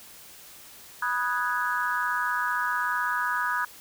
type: chord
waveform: sine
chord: G# minor seventh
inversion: first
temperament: equal with one note detuned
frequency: 980.4 / 1244.5 / 1480 / 1661.2 Hz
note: B5 / D#6 / F#6 / G#6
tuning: -13 / 0 / 0 / 0 cents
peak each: -30 dBFS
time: 1.02-3.65 s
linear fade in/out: 5 ms
effects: white hiss -48 dBFS RMS until 3.8 s